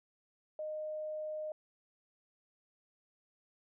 sine tone, 616 Hz, D#5, 17 cents flat, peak -37 dBFS, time 0.59-1.52 s, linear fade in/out 2 ms, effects none

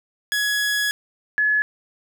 sawtooth / sine tone pair in turn, 1680 / 1704.4 Hz, G#6 / G#6, +19 / +44 cents, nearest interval unison, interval 25 cents, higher second, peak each -16 dBFS, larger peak neither, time 0.32-0.91 / 1.38-1.62 s, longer first, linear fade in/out 0 ms, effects none

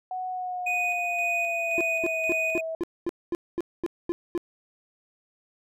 sine tone with pitch glide, 740 to 647.9 Hz, F#5 to E5, 0 to -30 cents, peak -29 dBFS, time 0.11-2.75 s, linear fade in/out 2 ms, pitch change -230 cents, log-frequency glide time 0.29-2.19 s
triangle tone with tremolo, 2487 Hz, D#7, 1 cent flat, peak -23 dBFS, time 0.66-2.61 s, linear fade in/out 10 ms, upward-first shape square, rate 1.9 Hz, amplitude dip 30%
triangle tone bursts, 345.2 Hz, F4, 20 cents flat, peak -22 dBFS, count 11, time 1.78-4.377 s, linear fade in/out 0 ms, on 27 ms, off 230 ms
effects none

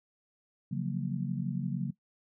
sine chord, Gb major seventh, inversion second, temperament just, 138.75 / 173.43 / 185 / 231.2 Hz, Db3 / F3 / Gb3 / Bb3, +2 / -12 / 0 / -14 cents, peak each -34 / -37 / -35 / -38 dBFS, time 0.71-1.91 s, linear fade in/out 10 ms, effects noise-tail reverb RT60 0.1 s tail -18 dB re dry

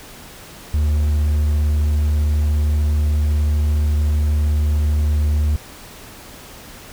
triangle tone, 75 Hz, D2, 37 cents sharp, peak -12 dBFS, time 0.74-5.56 s, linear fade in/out 0 ms, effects pink hiss -39 dBFS RMS until 6.92 s

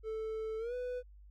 triangle tone with pitch glide, 440 to 496.7 Hz, A4 to B4, 0 to +10 cents, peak -34 dBFS, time 0.03-1.03 s, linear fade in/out 50 ms, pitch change +210 cents, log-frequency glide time 0.58-0.74 s, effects added 50 Hz sine -53 dBFS peak until 1.3 s

